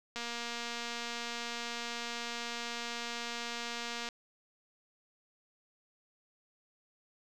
click train, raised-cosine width 0.2 ms, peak -22 dBFS, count 928, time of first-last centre 0.16-4.088 s, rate 236 Hz, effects none

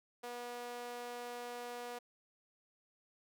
sawtooth tone with high-pass filter, 242.2 Hz, B3, 34 cents flat, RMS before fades -45 dBFS, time 0.23-1.99 s, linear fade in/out 10 ms, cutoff 560 Hz, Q 1.9, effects none

